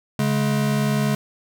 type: tone pair together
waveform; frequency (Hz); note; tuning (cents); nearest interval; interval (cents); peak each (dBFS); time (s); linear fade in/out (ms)
square; 141.3 / 211.7; C#3 / G#3; +34 / +33; perfect fifth; 699; -22; 0.19-1.15; 2
effects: none